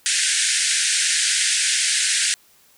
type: band-pass noise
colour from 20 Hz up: white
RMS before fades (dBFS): -20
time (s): 0.06-2.34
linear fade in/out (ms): 0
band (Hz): 1500 to 9700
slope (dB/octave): 96
effects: white hiss -55 dBFS RMS until 2.77 s